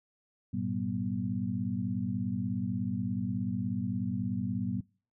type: tone cluster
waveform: sine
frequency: 101.9 / 118.5 / 191.6 / 242.3 Hz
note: G#2 / A#2 / G3 / B3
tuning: -32 / +29 / -39 / -33 cents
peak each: -38 / -37 / -34 / -35 dBFS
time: 0.53-4.81 s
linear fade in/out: 10 ms
effects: noise-tail reverb RT60 0.4 s tail -24 dB re dry